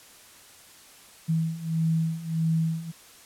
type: beating tone pair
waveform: sine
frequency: 161.2 / 162.8 Hz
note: E3 / E3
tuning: -38 / -21 cents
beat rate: 1.6 Hz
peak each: -28 / -25 dBFS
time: 1.28-2.92 s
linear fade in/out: 20 ms
effects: white hiss -51 dBFS RMS until 3.25 s + low-pass 12000 Hz 12 dB/octave